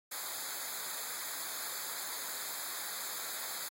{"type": "noise with comb filter", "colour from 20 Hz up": "white", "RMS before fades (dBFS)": -40, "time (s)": [0.11, 3.69], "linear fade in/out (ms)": 10, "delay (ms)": 0.35, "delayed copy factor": -1, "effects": ["AAC 48 kbps"]}